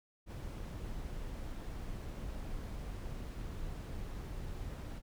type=noise; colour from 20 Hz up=brown; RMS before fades=-42 dBFS; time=0.26-5.02 s; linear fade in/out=50 ms; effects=none